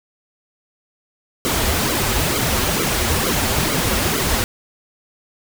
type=noise with flanger; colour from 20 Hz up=pink; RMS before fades=-19 dBFS; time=1.45-4.44 s; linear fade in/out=0 ms; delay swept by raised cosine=1.1 to 6.9 ms; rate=2.2 Hz; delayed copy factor=-0.75; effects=none